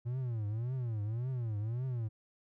triangle tone with vibrato, 116.3 Hz, A#2, 4 cents flat, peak -31 dBFS, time 0.05-2.09 s, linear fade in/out 20 ms, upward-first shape triangle, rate 1.8 Hz, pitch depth 240 cents each way, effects none

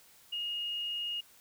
sine tone, 2859 Hz, F7, 40 cents sharp, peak -33 dBFS, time 0.32-1.21 s, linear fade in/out 10 ms, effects white hiss -60 dBFS RMS until 1.4 s

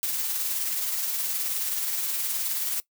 blue noise with tremolo, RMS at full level -27 dBFS, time 0.03-2.8 s, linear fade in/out 0 ms, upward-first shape sine, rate 19 Hz, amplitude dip 30%, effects noise-tail reverb RT60 0.1 s tail -19 dB re dry

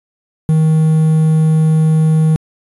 triangle tone with quantisation, 157.8 Hz, D#3, 25 cents sharp, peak -6 dBFS, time 0.49-2.36 s, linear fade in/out 0 ms, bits 6, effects resampled to 24000 Hz

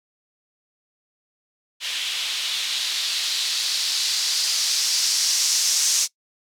violet noise with low-pass filter sweep, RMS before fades -23 dBFS, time 1.8-6.08 s, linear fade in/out 50 ms, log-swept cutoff 3200 to 6000 Hz, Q 2.3, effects noise-tail reverb RT60 0.1 s tail -21 dB re dry

